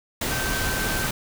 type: tone in noise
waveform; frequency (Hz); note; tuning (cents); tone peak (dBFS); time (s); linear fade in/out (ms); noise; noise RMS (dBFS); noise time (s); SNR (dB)
sine; 1551; G6; -19; -29; 0.31-1.07; 5; pink; -26; 0.21-1.11; -6
effects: none